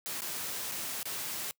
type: noise with dropouts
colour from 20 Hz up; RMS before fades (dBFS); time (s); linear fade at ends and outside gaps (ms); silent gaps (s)
white; -37; 0.06-1.51; 0; 0.207-0.219 / 0.715-0.719 / 1.03-1.055
effects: noise-tail reverb RT60 0.1 s tail -24 dB re dry + high-pass 100 Hz 12 dB/octave